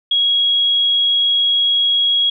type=tone; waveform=sine; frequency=3311 Hz; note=G#7; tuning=6 cents flat; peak=-12 dBFS; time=0.11-2.3 s; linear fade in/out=5 ms; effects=none